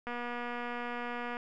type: click train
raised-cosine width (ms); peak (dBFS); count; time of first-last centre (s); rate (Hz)
0.5; -24; 314; 0.07-1.369; 241
effects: none